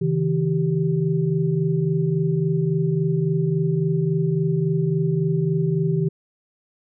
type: tone cluster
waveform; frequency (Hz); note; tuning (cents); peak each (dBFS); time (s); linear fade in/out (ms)
sine; 138.1 / 161.7 / 389; C#3 / E3 / G4; -6 / -33 / -13; -24 / -20 / -25; 0.01-6.09; 10
effects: none